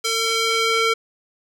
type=tone with band-pass filter sweep; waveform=square; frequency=452.2 Hz; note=A4; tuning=47 cents sharp; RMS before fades=-20 dBFS; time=0.04-0.94 s; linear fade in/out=10 ms; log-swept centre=5100 to 2200 Hz; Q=0.82; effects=none